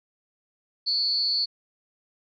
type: tone with amplitude modulation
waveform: sine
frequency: 4435 Hz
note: C#8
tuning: in tune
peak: -18 dBFS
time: 0.86-1.46 s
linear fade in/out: 20 ms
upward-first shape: sine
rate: 265 Hz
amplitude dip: 85%
effects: none